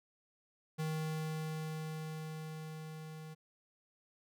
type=tone with level ramp; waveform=square; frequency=157 Hz; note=D#3; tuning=16 cents sharp; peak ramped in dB=-35 to -47 dBFS; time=0.78-3.35 s; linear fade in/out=20 ms; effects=none